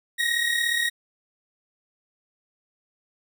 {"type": "tone pair together", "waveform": "30% pulse", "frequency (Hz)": [1864.7, 1901.7], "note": ["A#6", "A#6"], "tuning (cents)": [0, 34], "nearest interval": "unison", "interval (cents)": 34, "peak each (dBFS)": -22, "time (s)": [0.18, 0.9], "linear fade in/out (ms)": 20, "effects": []}